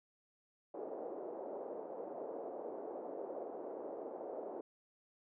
pink band-pass noise, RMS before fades -45 dBFS, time 0.74-4.61 s, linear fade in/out 5 ms, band 380 to 660 Hz, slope 24 dB/octave, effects none

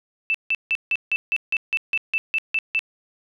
sine tone bursts, 2647 Hz, E7, 7 cents sharp, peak -18 dBFS, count 13, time 0.3-2.792 s, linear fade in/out 0 ms, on 44 ms, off 160 ms, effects none

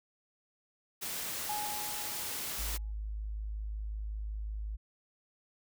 white noise, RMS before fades -38 dBFS, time 1.01-2.78 s, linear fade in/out 20 ms
sine tone with exponential decay, 838 Hz, G#5, 15 cents sharp, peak -33 dBFS, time 1.49-2.92 s, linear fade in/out 5 ms, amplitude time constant 310 ms
sine tone, 52.7 Hz, G#1, 26 cents sharp, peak -35 dBFS, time 2.58-4.77 s, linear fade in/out 20 ms
effects none

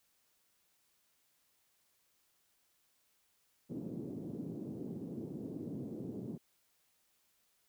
white band-pass noise, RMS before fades -43 dBFS, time 3.69-6.38 s, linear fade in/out 20 ms, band 130 to 340 Hz, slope 24 dB/octave, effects white hiss -75 dBFS RMS until 7.68 s

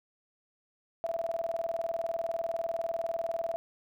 sine tone with tremolo, 668 Hz, E5, 23 cents sharp, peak -28 dBFS, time 1.04-3.56 s, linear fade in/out 0 ms, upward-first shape square, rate 20 Hz, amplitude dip 75%, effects none

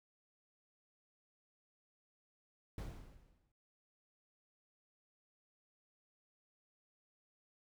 brown noise with exponential decay, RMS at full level -41 dBFS, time 2.78-3.52 s, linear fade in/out 2 ms, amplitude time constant 160 ms, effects none

